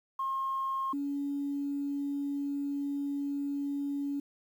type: tone pair in turn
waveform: sine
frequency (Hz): 1072 / 282.7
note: C6 / C#4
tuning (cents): +42 / +34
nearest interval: octave + major seventh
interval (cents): 2308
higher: first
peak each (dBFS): -29 / -30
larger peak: first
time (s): 0.19-0.93 / 0.93-4.2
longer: second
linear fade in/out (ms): 5
effects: tanh soft clip ceiling -25 dBFS + 10-bit